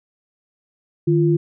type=tone pair together; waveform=sine; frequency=153.2 / 343.9 Hz; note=D#3 / F4; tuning=-27 / -27 cents; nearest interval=octave + major second; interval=1400 cents; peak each=-16 dBFS; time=1.07-1.37 s; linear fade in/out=10 ms; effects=none